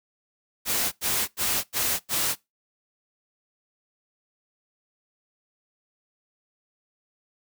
white noise bursts, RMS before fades -25 dBFS, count 5, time 0.65-2.356 s, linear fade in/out 50 ms, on 270 ms, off 89 ms, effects noise-tail reverb RT60 0.2 s tail -22 dB re dry

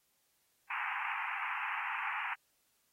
pink band-pass noise, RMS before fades -38 dBFS, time 0.7-2.34 s, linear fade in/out 5 ms, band 820 to 2700 Hz, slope 96 dB/octave, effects white hiss -75 dBFS RMS until 2.92 s + AAC 48 kbps

